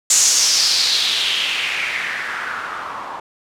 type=noise with low-pass filter sweep; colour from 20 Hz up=blue; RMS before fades=-19 dBFS; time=0.1-3.2 s; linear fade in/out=5 ms; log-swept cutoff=7200 to 930 Hz; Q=3.6; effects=none